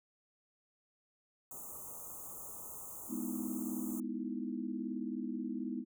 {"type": "band-stop noise", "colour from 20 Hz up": "white", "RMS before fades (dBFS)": -47, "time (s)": [1.51, 4], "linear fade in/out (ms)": 2, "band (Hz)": [1300, 6400], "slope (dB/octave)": 96}
{"type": "chord", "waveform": "sine", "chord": "E major seventh", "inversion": "first", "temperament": "equal", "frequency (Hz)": [207.7, 246.9, 311.1, 329.6], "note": ["G#3", "B3", "D#4", "E4"], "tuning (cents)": [0, 0, 0, 0], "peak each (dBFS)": [-42, -39, -43, -45], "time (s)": [3.08, 5.85], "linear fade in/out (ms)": 50}
{"effects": []}